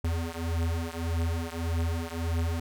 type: beating tone pair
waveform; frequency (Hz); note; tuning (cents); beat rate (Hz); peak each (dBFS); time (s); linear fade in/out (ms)
square; 82.41 / 84.11; E2 / E2; 0 / +35; 1.7; -31 / -32; 0.04-2.6; 5
effects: none